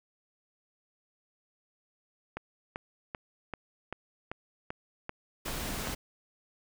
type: click train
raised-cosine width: 0.5 ms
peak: -21 dBFS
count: 10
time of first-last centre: 2.37-5.872 s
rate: 2.57 Hz
type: noise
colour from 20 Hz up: pink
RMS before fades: -36 dBFS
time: 5.45-5.95 s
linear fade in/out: 10 ms
effects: none